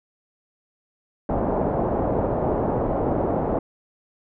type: low-pass noise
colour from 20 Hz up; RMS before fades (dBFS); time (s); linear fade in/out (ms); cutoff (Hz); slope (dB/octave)
white; -23; 1.29-3.59; 2; 750; 24
effects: none